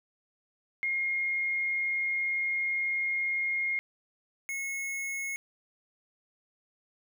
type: tone pair in turn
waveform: sine / square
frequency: 2139 / 2180 Hz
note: C7 / C#7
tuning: +38 / -29 cents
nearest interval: unison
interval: 33 cents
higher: second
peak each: -27 / -33 dBFS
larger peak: first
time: 0.83-3.79 / 4.49-5.36 s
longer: first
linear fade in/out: 0 ms
effects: none